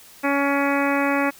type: harmonic tone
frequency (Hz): 280.6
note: C#4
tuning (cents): +21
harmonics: 1 / 2 / 3 / 4 / 5 / 6 / 7 / 8 / 9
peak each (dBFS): -22 / -25 / -27 / -28 / -29 / -30 / -30 / -31 / -32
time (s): 0.23-1.31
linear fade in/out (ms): 20
effects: white hiss -47 dBFS RMS until 1.39 s